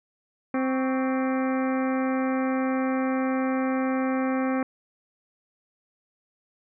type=harmonic tone with a mistuned harmonic; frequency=261.6 Hz; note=C4; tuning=in tune; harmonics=1 / 2 / 3 / 4 / 5 / 6 / 7 / 8 / 9; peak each=-24 / -30 / -34 / -36 / -38 / -40 / -41 / -42 / -43 dBFS; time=0.54-4.63 s; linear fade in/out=2 ms; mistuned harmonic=4; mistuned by=+110 cents; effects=none